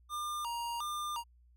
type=tone with vibrato; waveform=square; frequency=1063 Hz; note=C6; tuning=27 cents sharp; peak=-36 dBFS; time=0.09-1.24 s; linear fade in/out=50 ms; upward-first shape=square; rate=1.4 Hz; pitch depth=210 cents each way; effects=added 60 Hz sine -60 dBFS peak until 1.56 s